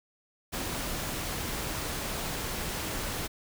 pink noise, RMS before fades -34 dBFS, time 0.52-3.28 s, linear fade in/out 20 ms, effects none

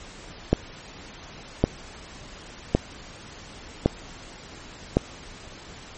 click train, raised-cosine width 2 ms, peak -3 dBFS, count 5, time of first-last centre 0.53-4.97 s, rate 0.901 Hz, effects pink hiss -43 dBFS RMS until 5.97 s + MP3 32 kbps

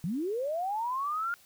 sine linear sweep, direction up, 150 to 1425 Hz, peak -29 dBFS, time 0.04-1.34 s, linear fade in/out 0 ms, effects white hiss -59 dBFS RMS until 1.45 s

